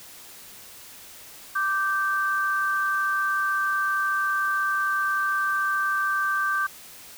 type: tone pair together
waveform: sine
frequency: 1174.7 / 1558.6 Hz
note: D6 / G6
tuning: 0 / -10 cents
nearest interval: perfect fourth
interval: 490 cents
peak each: -25 / -24 dBFS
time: 1.55-6.67 s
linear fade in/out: 10 ms
effects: white hiss -45 dBFS RMS until 7.17 s